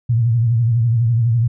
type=tone with vibrato; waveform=sine; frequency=116.54 Hz; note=A#2; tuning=in tune; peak=-12 dBFS; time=0.09-1.48 s; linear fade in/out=10 ms; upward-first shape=triangle; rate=12 Hz; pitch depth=110 cents each way; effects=none